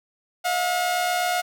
sawtooth tone pair together, 649 / 717 Hz, E5 / F5, -27 / +45 cents, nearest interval major second, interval 172 cents, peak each -27 / -18 dBFS, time 0.44-1.42 s, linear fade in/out 20 ms, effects none

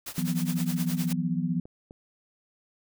white noise with tremolo, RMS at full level -35 dBFS, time 0.06-1.13 s, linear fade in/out 5 ms, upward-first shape triangle, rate 9.7 Hz, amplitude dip 95%
sine chord, E suspended second, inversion none, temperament equal with one note detuned, 164.81 / 180.56 / 246.9 Hz, E3 / F#3 / B3, 0 / -42 / 0 cents, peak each -29 / -29 / -31 dBFS, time 0.18-1.6 s, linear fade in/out 2 ms
clicks, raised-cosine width 2 ms, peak -32 dBFS, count 2, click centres 1.655 / 1.909 s
effects none

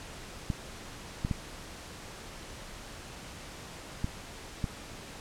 clicks, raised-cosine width 5 ms, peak -17 dBFS, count 5, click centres 0.502 / 1.249 / 1.312 / 4.044 / 4.642 s, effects pink hiss -45 dBFS RMS until 5.2 s + low-pass 9000 Hz 12 dB/octave

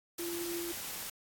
sine tone in noise, 343 Hz, F4, 31 cents flat, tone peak -37 dBFS, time 0.19-0.72 s, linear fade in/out 5 ms, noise white, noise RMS -41 dBFS, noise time 0.18-1.1 s, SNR +1 dB, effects AAC 64 kbps

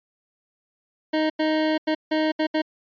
25% pulse tone bursts at uneven times, 311.7 Hz, D#4, 3 cents sharp, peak -16 dBFS, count 6, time 1.13-1.3 / 1.39-1.78 / 1.87-1.95 / 2.11-2.32 / 2.39-2.47 / 2.54-2.62 s, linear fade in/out 10 ms, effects resampled to 11025 Hz

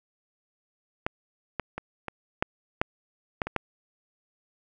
clicks, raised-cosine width 0.5 ms, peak -11 / -13 / -18 / -18 / -8 / -7 / -11 / -18 / -10 dBFS, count 9, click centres 1.065 / 1.597 / 1.78 / 2.083 / 2.425 / 2.815 / 3.418 / 3.47 / 3.563 s, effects none

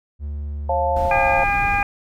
triangle tone, 73 Hz, D2, 10 cents flat, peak -23 dBFS, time 0.19-1.12 s, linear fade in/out 50 ms
sine chord, Db augmented, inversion none, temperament equal with one note detuned, 540.5 / 698.5 / 880 Hz, Db5 / F5 / A5, -44 / 0 / 0 cents, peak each -22 dBFS, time 0.69-1.44 s, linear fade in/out 5 ms
brown noise, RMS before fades -28 dBFS, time 0.96-1.83 s, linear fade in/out 5 ms
harmonic tone, 404.1 Hz, G#4, 47 cents flat, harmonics 2 / 3 / 4 / 5 / 6, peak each -20 / -28 / -25 / -32 / -22 dBFS, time 1.11-1.83 s, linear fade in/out 2 ms
effects none

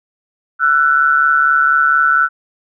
sine tone pair together, 1340.8 / 1485 Hz, E6 / F#6, +29 / +6 cents, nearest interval major second, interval 177 cents, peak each -12 dBFS, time 0.59-2.29 s, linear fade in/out 50 ms, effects none

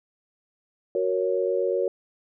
sine chord, F# major, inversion none, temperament equal, 370 / 466.2 / 554.4 Hz, F#4 / A#4 / C#5, 0 / 0 / 0 cents, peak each -26 dBFS, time 0.95-1.88 s, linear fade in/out 2 ms, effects none

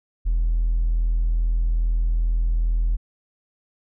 sine tone with hard clipping, 41.2 Hz, E1, in tune, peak -18 dBFS, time 0.25-2.97 s, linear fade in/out 20 ms, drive 1 dB, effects none

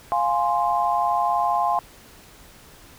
sine chord, F minor, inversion none, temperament equal, 698.5 / 830.6 / 1046.5 Hz, F5 / Ab5 / C6, 0 / 0 / 0 cents, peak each -23 dBFS, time 0.12-1.79 s, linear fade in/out 0 ms, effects pink hiss -48 dBFS RMS until 2.98 s

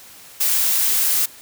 blue noise, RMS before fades -18 dBFS, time 0.4-1.26 s, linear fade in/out 10 ms, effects white hiss -43 dBFS RMS until 1.41 s

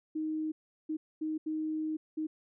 sine tone bursts at uneven times, 312.1 Hz, D#4, 5 cents sharp, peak -31 dBFS, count 5, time 0.15-0.52 / 0.89-0.97 / 1.21-1.38 / 1.46-1.97 / 2.17-2.27 s, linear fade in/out 10 ms, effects none

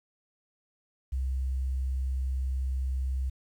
sine tone, 65.41 Hz, C2, in tune, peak -27 dBFS, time 1.12-3.3 s, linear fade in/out 10 ms, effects 10-bit

